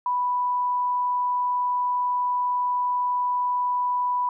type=tone; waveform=sine; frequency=987.8 Hz; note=B5; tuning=in tune; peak=-21 dBFS; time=0.06-4.29 s; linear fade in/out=2 ms; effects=none